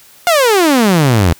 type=exponential sweep; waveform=sawtooth; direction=down; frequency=723 to 78.8 Hz; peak=-4 dBFS; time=0.27-1.33 s; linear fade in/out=0 ms; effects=white hiss -43 dBFS RMS until 1.39 s